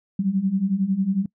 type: beating tone pair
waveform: sine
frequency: 185.8 / 196.8 Hz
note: F#3 / G3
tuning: +7 / +7 cents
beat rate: 11 Hz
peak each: -24 / -21 dBFS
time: 0.19-1.26 s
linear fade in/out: 5 ms
effects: noise-tail reverb RT60 0.1 s tail -23 dB re dry